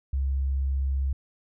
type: tone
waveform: sine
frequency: 67.6 Hz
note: C#2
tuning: 43 cents flat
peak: -23 dBFS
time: 0.13-1.13 s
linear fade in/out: 5 ms
effects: none